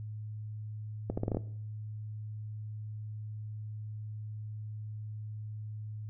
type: accelerating click train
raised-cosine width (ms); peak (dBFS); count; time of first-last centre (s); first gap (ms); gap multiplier
2; -18; 7; 1.1-1.37; 75; 0.79
effects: noise-tail reverb RT60 0.6 s tail -17 dB re dry + added 107 Hz sine -38 dBFS peak until 6.09 s